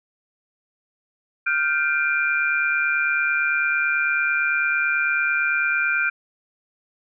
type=tone cluster; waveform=sine; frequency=1405 / 1554 / 2388 Hz; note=F6 / G6 / D7; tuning=+10 / -16 / +28 cents; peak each=-23 dBFS; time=1.46-6.1 s; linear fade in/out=10 ms; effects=none